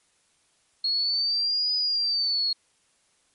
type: exponential two-way sweep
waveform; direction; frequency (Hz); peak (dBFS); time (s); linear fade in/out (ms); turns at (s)
sine; up then down; 4300 to 4978 to 4300; -22; 0.84-2.53; 5; 1.75
effects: white hiss -66 dBFS RMS until 3.34 s + MP3 48 kbps